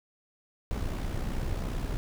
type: noise with amplitude modulation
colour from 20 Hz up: brown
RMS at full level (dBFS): -29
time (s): 0.71-1.97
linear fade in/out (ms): 0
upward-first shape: sine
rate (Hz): 62.7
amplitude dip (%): 55
effects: none